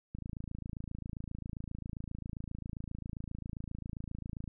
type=click train; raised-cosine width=5 ms; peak=-28 dBFS; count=120; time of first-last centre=0.15-4.477 s; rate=27.5 Hz; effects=none